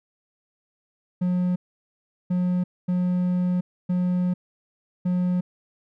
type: tone bursts at uneven times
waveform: triangle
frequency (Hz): 180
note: F#3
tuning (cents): -47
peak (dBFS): -18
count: 5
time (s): 1.21-1.56 / 2.3-2.64 / 2.88-3.61 / 3.89-4.34 / 5.05-5.41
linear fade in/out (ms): 10
effects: none